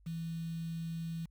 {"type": "tone with quantisation", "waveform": "sine", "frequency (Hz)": 164.9, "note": "E3", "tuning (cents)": 1, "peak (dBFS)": -36, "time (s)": [0.06, 1.26], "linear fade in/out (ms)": 10, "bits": 9, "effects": ["added 50 Hz sine -60 dBFS peak until 1.3 s"]}